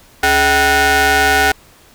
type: ring-modulated tone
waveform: sawtooth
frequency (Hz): 349.2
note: F4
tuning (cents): 0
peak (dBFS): -3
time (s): 0.23-1.52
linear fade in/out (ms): 5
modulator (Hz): 1120
effects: pink hiss -46 dBFS RMS until 1.94 s